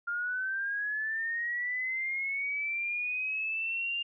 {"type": "linear sweep", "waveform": "sine", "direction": "up", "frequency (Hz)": [1396.9, 2809], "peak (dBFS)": -30, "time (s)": [0.07, 4.03], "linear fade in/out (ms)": 10, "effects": []}